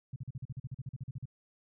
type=tone bursts; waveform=sine; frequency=129.4 Hz; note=C3; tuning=19 cents flat; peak=-36 dBFS; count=16; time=0.13-1.256 s; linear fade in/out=5 ms; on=31 ms; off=42 ms; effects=none